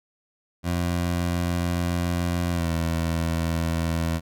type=tone with pitch glide; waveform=20% pulse; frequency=87 to 82.59 Hz; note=F2 to E2; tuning=-6 to +4 cents; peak=-18 dBFS; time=0.63-4.21 s; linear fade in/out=50 ms; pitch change=-90 cents; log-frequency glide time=2.52-2.69 s; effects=none